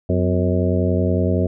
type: harmonic tone with a mistuned harmonic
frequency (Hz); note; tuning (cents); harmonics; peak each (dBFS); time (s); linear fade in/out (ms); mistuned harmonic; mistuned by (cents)
90.7; F#2; -34; 1 / 2 / 3 / 4 / 5 / 6 / 7; -19 / -22 / -24 / -25 / -26 / -27 / -27; 0.09-1.47; 5; 3; -96
effects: none